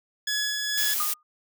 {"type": "tone with tremolo", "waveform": "15% pulse", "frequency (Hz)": 1693, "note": "G#6", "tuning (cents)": 33, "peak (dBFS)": -18, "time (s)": [0.27, 0.94], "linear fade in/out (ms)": 5, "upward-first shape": "sine", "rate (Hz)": 2.3, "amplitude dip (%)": 30}
{"type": "noise", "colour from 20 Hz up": "blue", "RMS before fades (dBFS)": -27, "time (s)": [0.77, 1.14], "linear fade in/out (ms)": 10}
{"type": "tone with exponential decay", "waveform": "sine", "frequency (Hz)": 1224, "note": "D#6", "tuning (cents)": -29, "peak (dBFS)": -25, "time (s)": [1, 1.23], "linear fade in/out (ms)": 2, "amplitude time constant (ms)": 49}
{"effects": []}